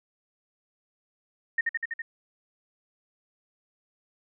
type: tone with echo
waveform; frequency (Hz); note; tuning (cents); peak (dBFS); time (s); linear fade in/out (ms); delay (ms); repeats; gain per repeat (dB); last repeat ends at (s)
sine; 1843; A#6; -20; -21; 1.58-1.61; 5; 82; 5; -2; 2.02
effects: none